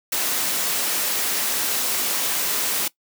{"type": "noise", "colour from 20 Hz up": "white", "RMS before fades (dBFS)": -23, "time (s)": [0.12, 2.88], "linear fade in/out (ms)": 5, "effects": ["noise-tail reverb RT60 0.1 s tail -20 dB re dry", "high-pass 200 Hz 12 dB/octave"]}